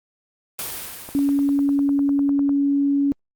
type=noise with exponential decay; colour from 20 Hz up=white; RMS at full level=-27 dBFS; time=0.59-2.3 s; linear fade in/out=0 ms; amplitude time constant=370 ms
type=click train; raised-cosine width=1 ms; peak=-21 dBFS; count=15; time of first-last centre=1.09-2.493 s; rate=9.98 Hz
type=tone; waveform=sine; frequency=281.2 Hz; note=C#4; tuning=25 cents sharp; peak=-16 dBFS; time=1.15-3.12 s; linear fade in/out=0 ms
effects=Opus 32 kbps